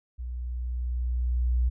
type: tone with level ramp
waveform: sine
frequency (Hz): 61.1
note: B1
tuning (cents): -18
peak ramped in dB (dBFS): -32 to -20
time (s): 0.18-1.7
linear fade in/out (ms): 20
effects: none